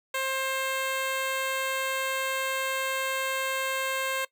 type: tone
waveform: 10% pulse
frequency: 530 Hz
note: C5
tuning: 22 cents sharp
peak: -19 dBFS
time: 0.14-4.25 s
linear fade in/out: 5 ms
effects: noise-tail reverb RT60 0.1 s tail -20 dB re dry